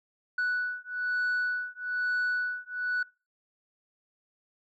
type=beating tone pair; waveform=sine; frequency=1480 / 1481.1 Hz; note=F#6 / F#6; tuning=0 / +1 cents; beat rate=1.1 Hz; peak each=-29 dBFS; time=0.38-3.03 s; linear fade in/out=5 ms; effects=noise-tail reverb RT60 0.3 s tail -24 dB re dry + tanh soft clip ceiling -24 dBFS